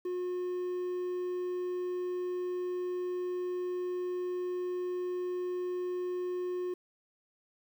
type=tone with quantisation; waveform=triangle; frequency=360 Hz; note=F#4; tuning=47 cents flat; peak=-30 dBFS; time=0.05-6.74 s; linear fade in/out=5 ms; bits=10; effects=none